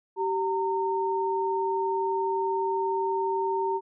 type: tone pair together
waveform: sine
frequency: 385.8 / 917 Hz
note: G4 / A#5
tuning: -28 / -29 cents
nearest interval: octave + minor third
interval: 1499 cents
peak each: -27 dBFS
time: 0.16-3.81 s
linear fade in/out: 50 ms
effects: none